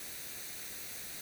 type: noise with comb filter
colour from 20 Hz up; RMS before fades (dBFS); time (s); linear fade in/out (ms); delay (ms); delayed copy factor
white; -44; 0-1.21; 2; 0.48; +0.5
effects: none